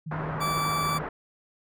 sine tone with vibrato, 155.56 Hz, D#3, in tune, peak -32 dBFS, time 0.06-1.03 s, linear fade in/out 10 ms, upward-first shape square, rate 18 Hz, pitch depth 57 cents each way
white low-pass noise, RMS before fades -34 dBFS, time 0.11-1.09 s, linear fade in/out 5 ms, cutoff 1400 Hz, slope 24 dB/octave
40% pulse tone, 1159 Hz, D6, 23 cents flat, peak -25 dBFS, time 0.4-0.99 s, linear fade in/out 20 ms
effects none

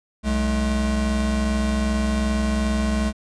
square tone pair together, 63.61 / 213.4 Hz, C2 / G#3, -48 / +47 cents, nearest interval octave + major sixth, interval 2095 cents, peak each -23 dBFS, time 0.23-3.13 s, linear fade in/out 50 ms, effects resampled to 22050 Hz

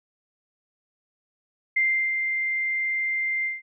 sine tone with ADSR envelope, 2093 Hz, C7, in tune, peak -18 dBFS, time 1.76-3.62 s, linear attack 9 ms, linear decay 350 ms, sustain -5 dB, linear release 170 ms, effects none

